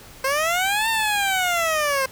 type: linear two-way sweep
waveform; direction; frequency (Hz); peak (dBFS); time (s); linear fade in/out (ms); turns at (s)
15% pulse; up then down; 521 to 910 to 521; -13; 0.24-2.06; 5; 0.89
effects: pink hiss -44 dBFS RMS until 2.11 s